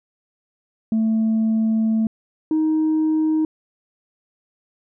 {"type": "tone pair in turn", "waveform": "sine", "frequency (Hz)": [221.5, 313.2], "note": ["A3", "D#4"], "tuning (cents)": [12, 11], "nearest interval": "tritone", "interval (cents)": 599, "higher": "second", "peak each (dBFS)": -14, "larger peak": "neither", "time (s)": [[0.92, 2.07], [2.51, 3.45]], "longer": "first", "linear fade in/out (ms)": 2, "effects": ["tanh soft clip ceiling -14 dBFS"]}